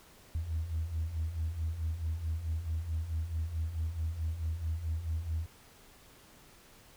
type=beating tone pair; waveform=sine; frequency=77.5 / 82.1 Hz; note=D#2 / E2; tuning=-6 / -6 cents; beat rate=4.6 Hz; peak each=-37 / -32 dBFS; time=0.35-5.46 s; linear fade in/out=0 ms; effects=tanh soft clip ceiling -26 dBFS + pink hiss -58 dBFS RMS until 6.96 s